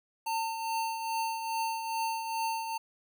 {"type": "tone with tremolo", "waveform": "square", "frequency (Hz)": 900, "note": "A5", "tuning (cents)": 39, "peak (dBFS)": -29, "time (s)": [0.26, 2.78], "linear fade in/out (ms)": 10, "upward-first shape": "triangle", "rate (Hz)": 2.4, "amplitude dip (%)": 55, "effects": []}